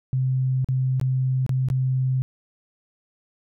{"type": "tone with dropouts", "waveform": "sine", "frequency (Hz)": 130.1, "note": "C3", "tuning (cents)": -9, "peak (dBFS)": -19, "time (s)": [0.13, 2.22], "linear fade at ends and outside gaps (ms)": 0, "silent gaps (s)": [[0.645, 0.687], [0.998, 1.013], [1.464, 1.493], [1.686, 1.701]], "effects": []}